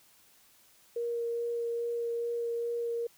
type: tone with vibrato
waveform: sine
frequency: 469.7 Hz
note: A#4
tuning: 13 cents sharp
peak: -30 dBFS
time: 0.96-3.07 s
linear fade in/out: 5 ms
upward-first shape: sine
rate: 2.4 Hz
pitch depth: 9 cents each way
effects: white hiss -62 dBFS RMS until 3.17 s

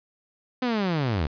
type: linear sweep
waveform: sawtooth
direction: down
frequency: 258.2 to 66.8 Hz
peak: -19 dBFS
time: 0.62-1.27 s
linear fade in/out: 5 ms
effects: resampled to 11025 Hz + 9-bit

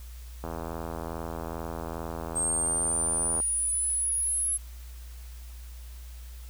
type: click train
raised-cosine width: 1 ms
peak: -21 dBFS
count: 245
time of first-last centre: 0.44-3.401 s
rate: 82.4 Hz
type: linear sweep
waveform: sine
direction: up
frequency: 8372 to 10890 Hz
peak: -25 dBFS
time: 2.35-4.58 s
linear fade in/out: 20 ms
effects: added 60 Hz sine -40 dBFS peak until 6.49 s + white hiss -54 dBFS RMS until 6.49 s

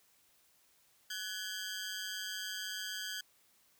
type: ring-modulated tone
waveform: 15% pulse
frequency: 1594 Hz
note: G6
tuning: 28 cents sharp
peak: -29 dBFS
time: 1.1-3.21 s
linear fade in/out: 5 ms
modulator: 96.7 Hz
effects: white hiss -69 dBFS RMS until 3.79 s

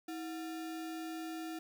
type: tone with sample-and-hold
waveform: sine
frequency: 322.4 Hz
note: E4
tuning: 38 cents flat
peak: -39 dBFS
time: 0.08-1.59 s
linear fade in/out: 5 ms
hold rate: 1050 Hz
effects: none

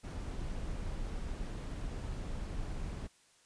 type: noise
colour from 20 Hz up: brown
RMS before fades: -39 dBFS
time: 0.03-3.08 s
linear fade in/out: 20 ms
effects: white hiss -66 dBFS RMS until 3.45 s + resampled to 22050 Hz

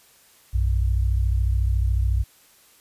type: tone pair together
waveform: sine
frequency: 60.01 / 94 Hz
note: B1 / F#2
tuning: -49 / +28 cents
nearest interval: minor sixth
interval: 777 cents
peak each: -19 / -24 dBFS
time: 0.53-2.24 s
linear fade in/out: 20 ms
effects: white hiss -55 dBFS RMS until 2.8 s + resampled to 32000 Hz

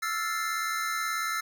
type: chord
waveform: square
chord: F major seventh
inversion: third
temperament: equal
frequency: 1318.5 / 1396.9 / 1760 / 2093 Hz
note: E6 / F6 / A6 / C7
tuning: 0 / 0 / 0 / 0 cents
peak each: -32 / -38 / -36 / -36 dBFS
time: 0.02-1.41 s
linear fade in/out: 10 ms
effects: none

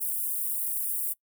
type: high-pass noise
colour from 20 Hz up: white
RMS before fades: -30 dBFS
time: 0-1.14 s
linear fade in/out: 20 ms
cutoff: 9000 Hz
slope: 48 dB/octave
effects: noise-tail reverb RT60 0.1 s tail -23 dB re dry

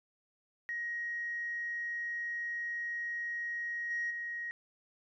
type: tone with level steps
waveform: sine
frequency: 1886 Hz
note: A#6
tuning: 20 cents sharp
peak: -34 / -31 / -36 dBFS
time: 0.69-4.51 s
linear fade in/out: 0 ms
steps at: 3.9 / 4.1 s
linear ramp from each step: 10 ms
effects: tanh soft clip ceiling -28 dBFS

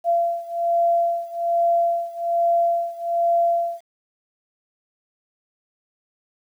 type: beating tone pair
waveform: sine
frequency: 683 / 684.2 Hz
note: F5 / F5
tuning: -39 / -36 cents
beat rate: 1.2 Hz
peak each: -20 / -22 dBFS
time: 0.04-3.81 s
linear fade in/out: 50 ms
effects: 9-bit

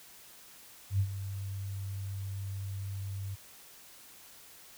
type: tone with ADSR envelope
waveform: sine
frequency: 98 Hz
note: G2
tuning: in tune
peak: -23 dBFS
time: 0.9-3.36 s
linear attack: 95 ms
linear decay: 69 ms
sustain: -12 dB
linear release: 22 ms
effects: white hiss -54 dBFS RMS until 4.77 s

